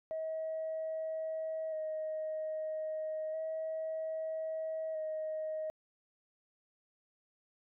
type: tone with vibrato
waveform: sine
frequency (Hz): 632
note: D#5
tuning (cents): +27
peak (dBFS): -34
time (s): 0.11-5.7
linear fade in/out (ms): 0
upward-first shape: square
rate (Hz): 0.31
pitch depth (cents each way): 16
effects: tanh soft clip ceiling -31 dBFS